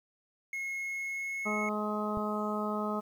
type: tone with pitch glide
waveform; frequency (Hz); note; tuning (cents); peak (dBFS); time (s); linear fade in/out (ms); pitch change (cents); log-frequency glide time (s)
triangle; 2167 to 2185; C#7 to C#7; -40 to -26; -32; 0.53-1.69; 2; +14; 0.77-1.54
type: harmonic tone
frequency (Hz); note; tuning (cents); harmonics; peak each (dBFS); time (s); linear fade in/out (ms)
211; G#3; +28; 1 / 2 / 3 / 4 / 5 / 6; -34 / -38 / -38 / -41 / -41 / -37; 1.45-3.01; 20
type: click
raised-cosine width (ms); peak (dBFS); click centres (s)
5; -27; 2.173
effects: 10-bit